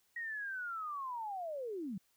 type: linear sweep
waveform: sine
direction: down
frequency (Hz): 1903 to 172.7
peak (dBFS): -38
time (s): 0.16-1.98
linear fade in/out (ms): 5
effects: white hiss -74 dBFS RMS until 2.16 s